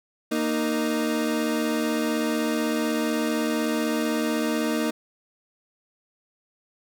30% pulse tone pair together, 233.1 / 309 Hz, A#3 / D#4, 0 / -12 cents, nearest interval perfect fourth, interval 488 cents, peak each -23 dBFS, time 0.31-4.91 s, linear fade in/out 10 ms, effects none

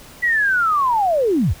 sine linear sweep, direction down, 1973 to 49.18 Hz, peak -14 dBFS, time 0.22-1.54 s, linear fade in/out 20 ms, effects pink hiss -42 dBFS RMS until 1.6 s

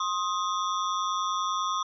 square ring-modulated tone, 1158 Hz, D6, 25 cents flat, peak -24 dBFS, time 0-1.83 s, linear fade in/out 5 ms, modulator 95 Hz, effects resampled to 16000 Hz

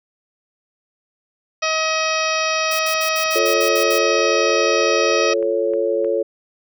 harmonic tone, 634 Hz, D#5, 32 cents sharp, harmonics 1 / 2 / 3 / 4 / 5 / 6 / 7 / 8 / 9, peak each -23 / -23 / -28 / -23 / -31 / -32 / -33 / -29 / -28 dBFS, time 1.62-5.34 s, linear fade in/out 10 ms
blue noise bursts, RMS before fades -29 dBFS, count 9, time 2.71-3.984 s, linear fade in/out 5 ms, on 82 ms, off 67 ms
click train, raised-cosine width 0.5 ms, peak -25 dBFS, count 11, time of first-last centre 2.95-6.046 s, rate 3.23 Hz
sine chord, F augmented, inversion none, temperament equal, 349.2 / 440 / 554.4 Hz, F4 / A4 / C#5, 0 / 0 / 0 cents, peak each -23 / -20 / -20 dBFS, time 3.35-6.23 s, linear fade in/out 10 ms
effects none

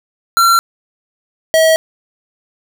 square tone pair in turn, 1364 / 642.2 Hz, F6 / E5, -41 / -45 cents, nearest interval octave + minor second, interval 1304 cents, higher first, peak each -8 / -8 dBFS, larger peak neither, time 0.37-0.59 / 1.54-1.76 s, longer neither, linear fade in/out 0 ms, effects none

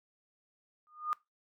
sine tone with exponential growth, 1222 Hz, D#6, 32 cents flat, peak -26 dBFS, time 0.87-1.13 s, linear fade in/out 0 ms, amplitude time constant 56 ms, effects noise-tail reverb RT60 0.2 s tail -21 dB re dry + MP3 96 kbps

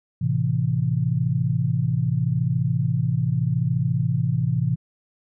sine chord, A minor, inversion none, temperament equal, 110 / 130.81 / 164.81 Hz, A2 / C3 / E3, 0 / 0 / 0 cents, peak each -25 / -22 / -24 dBFS, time 0.21-4.76 s, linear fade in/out 10 ms, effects none

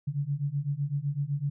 sine beating tone pair, 138.59 / 146.49 Hz, C#3 / D3, 0 / -4 cents, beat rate 7.9 Hz, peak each -31 / -30 dBFS, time 0.07-1.5 s, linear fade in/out 10 ms, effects none

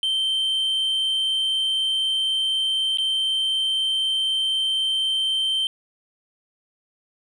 sine tone with dropouts, 3118 Hz, G7, 10 cents flat, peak -17 dBFS, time 0.03-5.67 s, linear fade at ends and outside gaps 1 ms, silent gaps 2.973-2.984 s, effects tanh soft clip ceiling -19 dBFS

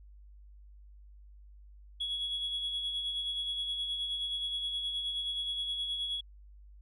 sine tone with tremolo, 3352 Hz, G#7, 15 cents sharp, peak -29 dBFS, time 2-6.21 s, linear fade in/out 10 ms, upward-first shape sine, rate 9.5 Hz, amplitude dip 45%, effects tanh soft clip ceiling -29 dBFS + added 50 Hz sine -51 dBFS peak until 6.81 s

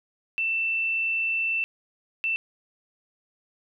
sine tone bursts at uneven times, 2671 Hz, E7, 22 cents sharp, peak -23 dBFS, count 2, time 0.38-1.64 / 2.24-2.36 s, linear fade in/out 0 ms, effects none

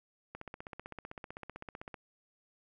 click train, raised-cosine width 0.5 ms, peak -28 dBFS, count 26, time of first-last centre 0.35-1.942 s, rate 15.7 Hz, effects none

